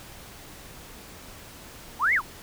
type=linear two-way sweep; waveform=sine; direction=up then down; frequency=784 to 2242 to 784 Hz; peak=-19 dBFS; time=1.99-2.22 s; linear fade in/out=50 ms; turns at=2.14 s; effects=pink hiss -45 dBFS RMS until 2.42 s